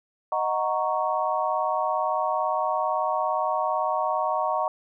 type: chord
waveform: sine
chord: D# minor seventh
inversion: none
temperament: equal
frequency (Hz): 622.3 / 740 / 932.3 / 1108.7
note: D#5 / F#5 / A#5 / C#6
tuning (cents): 0 / 0 / 0 / 0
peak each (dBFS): -28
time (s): 0.32-4.68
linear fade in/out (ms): 2
effects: none